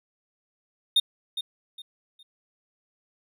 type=tone with echo; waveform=triangle; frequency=3668 Hz; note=A#7; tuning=29 cents flat; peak=-15 dBFS; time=0.96-1 s; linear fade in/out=5 ms; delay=410 ms; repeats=3; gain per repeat=-11 dB; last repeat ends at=2.23 s; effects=none